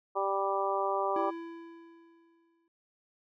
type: harmonic tone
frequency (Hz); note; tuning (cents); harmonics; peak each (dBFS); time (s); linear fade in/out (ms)
196; G3; 0; 2 / 3 / 4 / 5 / 6; -34 / -34 / -34 / -34 / -34; 0.15-1.31; 20
type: tone with exponential decay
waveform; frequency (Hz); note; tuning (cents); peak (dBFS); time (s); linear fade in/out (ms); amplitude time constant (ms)
square; 333.8; E4; +22; -33; 1.16-2.68; 2; 330
effects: low-pass 2000 Hz 12 dB/octave